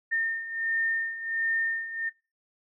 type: beating tone pair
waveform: sine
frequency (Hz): 1817 / 1818.4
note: A#6 / A#6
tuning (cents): -45 / -43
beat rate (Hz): 1.4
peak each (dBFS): -32 / -27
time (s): 0.11-2.1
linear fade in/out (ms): 20
effects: noise-tail reverb RT60 0.3 s tail -22 dB re dry